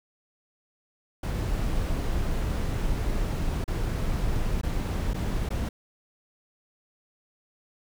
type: noise with dropouts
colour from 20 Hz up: brown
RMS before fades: -27 dBFS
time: 1.23-5.69 s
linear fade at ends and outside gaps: 5 ms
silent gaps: 3.642-3.678 / 4.614-4.632 / 5.135-5.143 / 5.49-5.504 s
effects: none